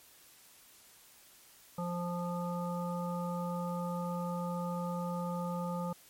harmonic tone, 175 Hz, F3, 4 cents sharp, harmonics 1 / 3 / 5 / 7, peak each -35 / -40 / -42 / -43 dBFS, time 1.78-5.93 s, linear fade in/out 5 ms, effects white hiss -59 dBFS RMS until 6.09 s + MP3 64 kbps

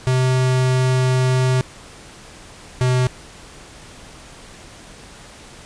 square tone pair in turn, 128.7 / 126.93 Hz, C3 / B2, -28 / +48 cents, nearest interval unison, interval 24 cents, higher first, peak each -15 dBFS, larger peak neither, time 0.07-1.61 / 2.81-3.07 s, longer first, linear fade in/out 0 ms, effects pink hiss -41 dBFS RMS until 5.65 s + resampled to 22050 Hz

